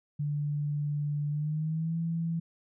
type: tone with pitch glide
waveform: sine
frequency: 146.83 to 165.77 Hz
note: D3 to E3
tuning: 0 to +10 cents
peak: -28 dBFS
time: 0.19-2.4 s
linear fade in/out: 10 ms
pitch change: +210 cents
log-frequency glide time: 1.29-1.97 s
effects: none